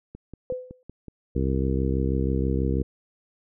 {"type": "click train", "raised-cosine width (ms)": 3, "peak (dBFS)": -26, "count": 6, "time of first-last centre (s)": [0.15, 1.083], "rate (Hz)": 5.36}
{"type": "tone with exponential decay", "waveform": "sine", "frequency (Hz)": 506, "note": "B4", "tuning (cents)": 42, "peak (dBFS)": -23, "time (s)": [0.5, 0.83], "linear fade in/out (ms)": 1, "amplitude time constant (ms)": 71}
{"type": "harmonic tone", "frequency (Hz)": 66.2, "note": "C2", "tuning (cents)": 21, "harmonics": [1, 2, 3, 4, 5, 6, 7], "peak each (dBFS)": [-25, -28, -30, -31, -32, -33, -33], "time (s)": [1.35, 2.83], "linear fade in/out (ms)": 10}
{"effects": []}